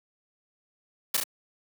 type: noise with echo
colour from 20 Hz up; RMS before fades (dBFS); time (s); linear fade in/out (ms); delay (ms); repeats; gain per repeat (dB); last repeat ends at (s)
white; -24; 1.14-1.17; 5; 34; 2; -3; 1.238
effects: high-pass 200 Hz 12 dB/octave